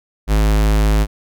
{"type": "tone", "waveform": "square", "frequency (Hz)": 52.7, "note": "G#1", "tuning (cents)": 26, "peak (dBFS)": -12, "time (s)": [0.27, 1.07], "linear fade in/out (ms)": 50, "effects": []}